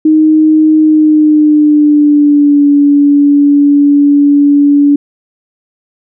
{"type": "tone with pitch glide", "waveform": "sine", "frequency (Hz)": [311.1, 286.9], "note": ["D#4", "D4"], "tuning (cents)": [0, -40], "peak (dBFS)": -3, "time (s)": [0.05, 4.96], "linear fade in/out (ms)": 5, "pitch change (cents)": -140, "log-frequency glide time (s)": [0.78, 2.67], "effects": []}